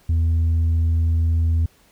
triangle tone with tanh clipping, 82.1 Hz, E2, 6 cents flat, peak -16 dBFS, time 0.09-1.66 s, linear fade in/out 5 ms, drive 7 dB, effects pink hiss -56 dBFS RMS until 1.91 s

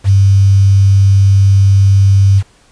sine tone with quantisation, 98 Hz, G2, in tune, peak -4 dBFS, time 0.04-2.43 s, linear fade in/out 50 ms, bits 5, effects pink hiss -48 dBFS RMS until 2.71 s + resampled to 22050 Hz

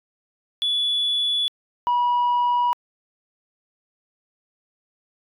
sine tone pair in turn, 3429 / 970.6 Hz, A7 / B5, -45 / -30 cents, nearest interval octave + minor seventh, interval 2185 cents, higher first, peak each -18 / -15 dBFS, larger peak second, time 0.62-1.48 / 1.87-2.73 s, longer neither, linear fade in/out 0 ms, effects tanh soft clip ceiling -16 dBFS

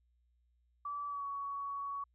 sine tone with pitch glide, 1155 to 1122.1 Hz, D6 to C#6, -29 to +21 cents, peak -37 dBFS, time 0.85-2.04 s, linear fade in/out 5 ms, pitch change -50 cents, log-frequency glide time 1.08-1.24 s, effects added 60 Hz sine -70 dBFS peak until 2.14 s

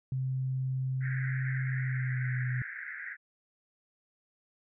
sine tone with pitch glide, 130.81 to 126.06 Hz, C3 to B2, 0 to +36 cents, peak -29 dBFS, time 0.12-2.62 s, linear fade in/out 2 ms, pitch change -64 cents, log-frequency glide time 1.62-2.44 s
pink band-pass noise, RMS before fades -41 dBFS, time 1-3.17 s, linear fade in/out 50 ms, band 1500 to 2100 Hz, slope 96 dB/octave
effects none

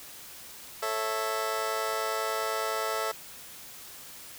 20% pulse chord, A major, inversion none, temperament just, 440 / 550 / 660 Hz, A4 / C#5 / E5, 0 / -14 / +2 cents, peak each -28 / -31 / -28 dBFS, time 0.82-3.12 s, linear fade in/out 10 ms, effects white hiss -46 dBFS RMS until 4.38 s

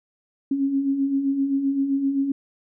sine beating tone pair, 268.3 / 276 Hz, C4 / C#4, +44 / -7 cents, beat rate 7.7 Hz, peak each -29 / -20 dBFS, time 0.51-2.32 s, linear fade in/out 5 ms, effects none

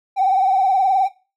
triangle tone with vibrato, 767 Hz, G5, 38 cents flat, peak -9 dBFS, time 0.16-1.09 s, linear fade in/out 50 ms, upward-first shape triangle, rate 19 Hz, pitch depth 81 cents each way, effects noise-tail reverb RT60 0.3 s tail -21 dB re dry + tanh soft clip ceiling -11 dBFS

